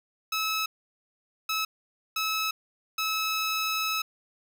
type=tone bursts at uneven times; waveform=15% pulse; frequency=1296 Hz; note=E6; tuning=30 cents flat; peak=-20 dBFS; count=4; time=0.32-0.66 / 1.49-1.65 / 2.16-2.51 / 2.98-4.02 s; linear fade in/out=5 ms; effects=none